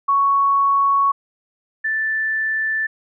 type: tone pair in turn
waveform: sine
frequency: 1112 / 1761.7 Hz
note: C#6 / A6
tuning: +5 / +2 cents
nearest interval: minor sixth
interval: 797 cents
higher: second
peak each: -13 / -18 dBFS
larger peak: first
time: 0.08-1.12 / 1.84-2.87 s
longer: first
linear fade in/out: 10 ms
effects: none

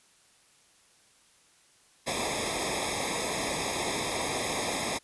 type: noise with comb filter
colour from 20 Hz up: pink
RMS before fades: -31 dBFS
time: 2.06-4.99 s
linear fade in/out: 20 ms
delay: 0.68 ms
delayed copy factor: -1
effects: white hiss -62 dBFS RMS until 5.03 s + resampled to 24000 Hz

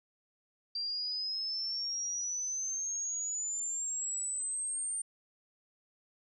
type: exponential sweep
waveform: sine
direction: up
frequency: 4699 to 8870 Hz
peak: -33 dBFS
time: 0.75-5.02 s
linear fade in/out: 5 ms
effects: none

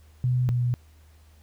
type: tone pair in turn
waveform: sine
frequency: 125.3 / 122.44 Hz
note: B2 / B2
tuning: +25 / -15 cents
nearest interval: unison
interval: 40 cents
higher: first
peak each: -20 / -21 dBFS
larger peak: first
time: 0.24-0.49 / 0.49-0.74 s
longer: neither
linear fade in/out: 0 ms
effects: added 77 Hz sine -51 dBFS peak until 1.42 s + pink hiss -62 dBFS RMS until 1.42 s

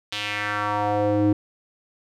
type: tone with band-pass filter sweep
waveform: square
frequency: 104 Hz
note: G#2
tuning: 3 cents sharp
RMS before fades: -23 dBFS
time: 0.12-1.33 s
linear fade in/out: 5 ms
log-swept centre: 3500 to 300 Hz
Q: 2.4
effects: none

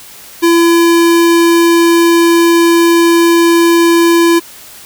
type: tone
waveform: square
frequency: 337.8 Hz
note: E4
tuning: 42 cents sharp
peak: -6 dBFS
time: 0.42-4.4 s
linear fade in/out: 20 ms
effects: white hiss -34 dBFS RMS until 4.85 s

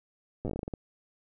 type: slowing click train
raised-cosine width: 2 ms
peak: -21 dBFS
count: 12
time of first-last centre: 0.45-0.738 s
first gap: 8 ms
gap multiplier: 1.22
effects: none

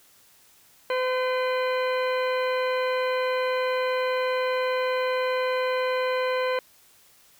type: harmonic tone with a mistuned harmonic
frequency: 510 Hz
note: C5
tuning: 44 cents flat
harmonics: 1 / 2 / 3 / 4 / 5 / 6 / 8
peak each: -24 / -30 / -34 / -36 / -38 / -40 / -42 dBFS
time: 0.9-6.59 s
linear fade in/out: 2 ms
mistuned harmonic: 5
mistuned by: -80 cents
effects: white hiss -57 dBFS RMS until 7.39 s

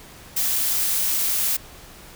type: noise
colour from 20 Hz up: blue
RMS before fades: -22 dBFS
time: 0.36-1.57 s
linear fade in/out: 10 ms
effects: pink hiss -44 dBFS RMS until 2.15 s

